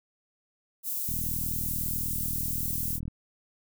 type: high-pass noise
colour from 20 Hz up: white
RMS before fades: -32 dBFS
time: 0.83-3 s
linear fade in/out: 50 ms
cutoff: 12000 Hz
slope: 12 dB/octave
type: click train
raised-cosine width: 5 ms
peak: -24 dBFS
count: 81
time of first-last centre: 1.09-3.08 s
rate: 40.2 Hz
effects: none